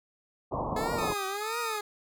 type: low-pass noise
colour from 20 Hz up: white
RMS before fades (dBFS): -32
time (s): 0.51-1.14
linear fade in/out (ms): 20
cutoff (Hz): 1100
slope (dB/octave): 96
type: tone with vibrato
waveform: 15% pulse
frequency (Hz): 425.5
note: G#4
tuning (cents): +42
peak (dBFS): -26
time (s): 0.76-1.81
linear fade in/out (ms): 5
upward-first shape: triangle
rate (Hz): 1.5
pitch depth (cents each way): 200
type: tone with tremolo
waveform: sawtooth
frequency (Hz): 1244.5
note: D#6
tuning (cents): 0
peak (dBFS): -29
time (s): 0.98-1.79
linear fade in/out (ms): 5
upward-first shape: sine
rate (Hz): 1.9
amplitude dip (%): 55
effects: none